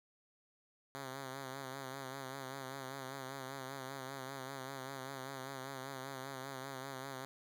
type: tone with vibrato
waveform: 5% pulse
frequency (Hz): 134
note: C3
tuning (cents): +42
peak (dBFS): -32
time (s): 0.95-7.25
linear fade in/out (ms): 0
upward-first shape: sine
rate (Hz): 5.1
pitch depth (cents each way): 57
effects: none